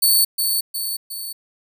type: tone with echo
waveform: 5% pulse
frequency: 4473 Hz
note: C#8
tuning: 15 cents sharp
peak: -6 dBFS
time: 0.02-0.25 s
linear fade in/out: 10 ms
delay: 360 ms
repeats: 3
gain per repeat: -5 dB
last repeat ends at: 1.33 s
effects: none